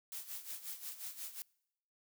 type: noise with tremolo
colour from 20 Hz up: blue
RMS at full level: -43 dBFS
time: 0.12-1.42 s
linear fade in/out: 0 ms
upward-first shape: sine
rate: 5.6 Hz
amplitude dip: 75%
effects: noise-tail reverb RT60 0.8 s tail -25 dB re dry